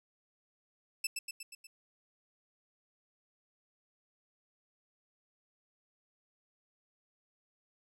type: tone with echo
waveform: 15% pulse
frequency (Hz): 2637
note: E7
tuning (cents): 0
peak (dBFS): -24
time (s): 1.04-1.07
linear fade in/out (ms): 5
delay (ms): 120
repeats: 5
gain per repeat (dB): -4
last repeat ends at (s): 1.67
effects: none